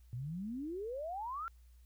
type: exponential sweep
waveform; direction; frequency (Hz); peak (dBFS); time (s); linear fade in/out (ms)
sine; up; 114.9 to 1397; -38; 0.13-1.48; 0
effects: added 60 Hz sine -57 dBFS peak until 1.85 s + white hiss -75 dBFS RMS until 1.85 s